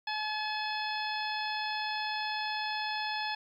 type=harmonic tone; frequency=856 Hz; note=A5; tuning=48 cents flat; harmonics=1 / 2 / 3 / 4 / 5 / 6; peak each=-35 / -38 / -40 / -41 / -42 / -43 dBFS; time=0.07-3.35 s; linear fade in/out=5 ms; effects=11-bit